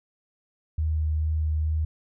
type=tone with vibrato; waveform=sine; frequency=77.78 Hz; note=D#2; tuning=in tune; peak=-22 dBFS; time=0.78-1.85 s; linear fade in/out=5 ms; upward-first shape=sine; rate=2.3 Hz; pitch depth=12 cents each way; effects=none